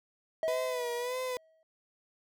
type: tone with exponential decay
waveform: triangle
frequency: 641 Hz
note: E5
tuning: 49 cents flat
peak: -25 dBFS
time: 0.43-1.63 s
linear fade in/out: 1 ms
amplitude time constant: 260 ms
type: tone with vibrato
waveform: 35% pulse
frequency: 494.9 Hz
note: B4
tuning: 4 cents sharp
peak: -31 dBFS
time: 0.48-1.37 s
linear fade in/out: 0 ms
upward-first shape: sine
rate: 1.7 Hz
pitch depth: 62 cents each way
effects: none